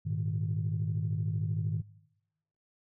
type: chord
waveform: sine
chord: Ab suspended second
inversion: none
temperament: just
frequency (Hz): 103.83 / 116.8 / 155.74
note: Ab2 / Bb2 / Eb3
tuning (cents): 0 / +4 / +2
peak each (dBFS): -32 / -36 / -32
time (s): 0.05-1.82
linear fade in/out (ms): 20
effects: noise-tail reverb RT60 0.9 s tail -21 dB re dry + tanh soft clip ceiling -22 dBFS